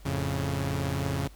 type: chord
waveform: sawtooth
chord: F augmented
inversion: none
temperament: equal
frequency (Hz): 87.31 / 110 / 138.59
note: F2 / A2 / C#3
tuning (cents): 0 / 0 / 0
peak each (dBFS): -28 / -32 / -26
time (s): 0.05-1.28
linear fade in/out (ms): 10
effects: added 50 Hz sine -47 dBFS peak until 1.35 s + pink hiss -57 dBFS RMS until 1.35 s